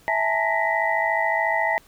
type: tone cluster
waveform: sine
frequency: 656 / 843 / 897 / 1893 / 1996 Hz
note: E5 / G#5 / A5 / A#6 / B6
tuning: -9 / +26 / +33 / +26 / +18 cents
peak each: -26 dBFS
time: 0.08-1.78 s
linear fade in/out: 0 ms
effects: pink hiss -54 dBFS RMS until 1.87 s